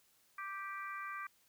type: harmonic tone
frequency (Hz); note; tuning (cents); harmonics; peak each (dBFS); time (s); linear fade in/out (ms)
392; G4; 0; 3 / 4 / 5 / 6; -43 / -47 / -49 / -51; 0.38-1.27; 5
effects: white hiss -71 dBFS RMS until 1.48 s